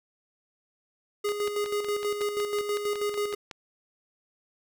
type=tone with tremolo; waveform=square; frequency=413.2 Hz; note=G#4; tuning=9 cents flat; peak=-26 dBFS; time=1.24-3.35 s; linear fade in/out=10 ms; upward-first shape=square; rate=6.2 Hz; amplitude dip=50%
type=click train; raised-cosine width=0.2 ms; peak=-21 dBFS; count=13; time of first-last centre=1.29-3.512 s; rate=5.4 Hz
effects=none